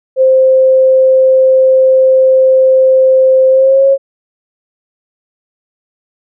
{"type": "tone with pitch glide", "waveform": "sine", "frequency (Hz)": [523.3, 545.2], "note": ["C5", "C#5"], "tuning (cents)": [0, -29], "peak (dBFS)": -4, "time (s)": [0.16, 3.98], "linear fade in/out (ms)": 50, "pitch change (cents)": 71, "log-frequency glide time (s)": [3.5, 3.86], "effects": []}